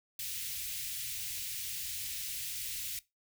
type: band-stop noise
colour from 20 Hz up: white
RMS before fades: -39 dBFS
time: 0.19-2.99 s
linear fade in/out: 2 ms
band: 130 to 2200 Hz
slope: 24 dB/octave
effects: noise-tail reverb RT60 0.2 s tail -19 dB re dry